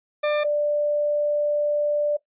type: tone pair in turn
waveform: 40% pulse / sine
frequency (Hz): 596 / 589.8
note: D5 / D5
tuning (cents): +25 / +7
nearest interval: unison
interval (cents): 18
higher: first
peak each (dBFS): -19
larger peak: neither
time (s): 0.23-0.44 / 0.44-2.17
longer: second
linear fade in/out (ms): 10
effects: noise-tail reverb RT60 0.1 s tail -18 dB re dry + resampled to 8000 Hz